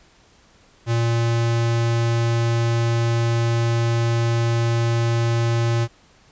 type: tone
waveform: square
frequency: 116.54 Hz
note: A#2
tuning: in tune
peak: -18 dBFS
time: 0.86-5.88 s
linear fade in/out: 50 ms
effects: pink hiss -54 dBFS RMS until 6.31 s + resampled to 16000 Hz